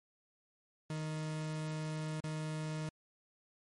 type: tone with dropouts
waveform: 40% pulse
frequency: 155.56 Hz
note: D#3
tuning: in tune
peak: -36 dBFS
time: 0.9-2.89 s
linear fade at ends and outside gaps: 2 ms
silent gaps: 2.203-2.239 s
effects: MP3 48 kbps